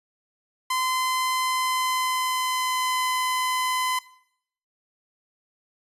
sawtooth tone with pitch glide, 1028 to 1018 Hz, C6 to C6, -31 to -48 cents, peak -19 dBFS, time 0.7-3.99 s, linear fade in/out 5 ms, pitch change -17 cents, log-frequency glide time 1.38-3.08 s, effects noise-tail reverb RT60 0.7 s tail -19 dB re dry + resampled to 32000 Hz

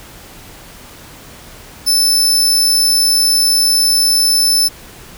sawtooth tone, 5274 Hz, E8, in tune, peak -7 dBFS, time 1.86-4.69 s, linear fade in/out 20 ms, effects pink hiss -37 dBFS RMS until 5.17 s

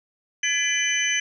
sine tone cluster, 1696 / 2009 / 2381 / 3004 / 6100 Hz, G#6 / B6 / D7 / F#7 / G8, +36 / +29 / +23 / +26 / -48 cents, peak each -27 dBFS, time 0.43-1.2 s, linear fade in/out 5 ms, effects none

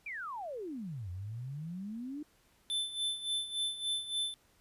sine exponential two-way sweep, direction down then up, 2458 to 86.5 to 307.5 Hz, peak -38 dBFS, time 0.06-2.23 s, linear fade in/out 5 ms, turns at 1.1 s
square tone with tremolo, 3527 Hz, A7, 3 cents sharp, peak -31 dBFS, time 2.7-4.34 s, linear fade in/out 0 ms, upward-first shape sine, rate 3.5 Hz, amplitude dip 75%
effects pink hiss -68 dBFS RMS until 4.6 s + resampled to 32000 Hz

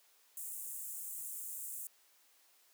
pink high-pass noise, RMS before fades -44 dBFS, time 0.37-1.87 s, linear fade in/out 2 ms, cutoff 7500 Hz, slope 48 dB/octave, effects white hiss -68 dBFS RMS until 2.73 s + high-pass 400 Hz 12 dB/octave

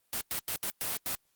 white noise bursts at uneven times, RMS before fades -33 dBFS, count 6, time 0.13-0.21 / 0.31-0.39 / 0.48-0.56 / 0.63-0.7 / 0.81-0.97 / 1.06-1.15 s, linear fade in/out 0 ms, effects white hiss -73 dBFS RMS until 1.35 s + Opus 32 kbps

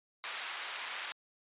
white band-pass noise, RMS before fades -41 dBFS, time 0.24-1.12 s, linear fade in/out 0 ms, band 1000 to 3000 Hz, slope 12 dB/octave, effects resampled to 8000 Hz

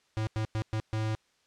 square tone bursts at uneven times, 109.3 Hz, A2, 11 cents flat, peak -29 dBFS, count 5, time 0.17-0.27 / 0.36-0.45 / 0.55-0.62 / 0.73-0.8 / 0.93-1.15 s, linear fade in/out 0 ms, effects white hiss -69 dBFS RMS until 1.46 s + low-pass 6000 Hz 12 dB/octave

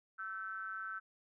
triangle ring-modulated tone, 98 Hz, G2, in tune, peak -35 dBFS, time 0.18-1 s, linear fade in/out 20 ms, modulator 1430 Hz, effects none

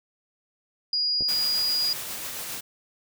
sine tone, 4879 Hz, D#8, 35 cents flat, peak -22 dBFS, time 0.93-1.93 s, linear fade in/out 2 ms
clicks, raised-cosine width 2 ms, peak -24 / -27 dBFS, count 2, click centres 1.208 / 1.222 s
white noise with tremolo, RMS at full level -33 dBFS, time 1.28-2.61 s, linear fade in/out 10 ms, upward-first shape triangle, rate 7.4 Hz, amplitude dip 30%
effects none

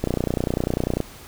click train, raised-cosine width 2 ms, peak -8 dBFS, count 30, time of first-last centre 0.04-1.003 s, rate 30.1 Hz, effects pink hiss -43 dBFS RMS until 1.27 s

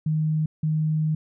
sine tone pair in turn, 155.56 / 155.56 Hz, D#3 / D#3, 0 / 0 cents, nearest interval unison, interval 0 cents, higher neither, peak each -20 dBFS, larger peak neither, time 0.06-0.46 / 0.63-1.15 s, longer second, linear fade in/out 5 ms, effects none

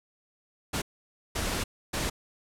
pink noise bursts at uneven times, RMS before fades -30 dBFS, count 3, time 0.73-0.82 / 1.35-1.64 / 1.93-2.1 s, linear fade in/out 10 ms, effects low-pass 11000 Hz 12 dB/octave

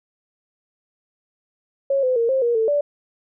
sine tone with pitch steps, 549 / 510 / 463.6 / 530 / 474 / 445.2 / 581 Hz, C#5 / C5 / A#4 / C5 / A#4 / A4 / D5, -17 / -44 / -10 / +22 / +29 / +20 / -19 cents, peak -16 dBFS, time 1.9-2.81 s, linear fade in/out 5 ms, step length 130 ms, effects none

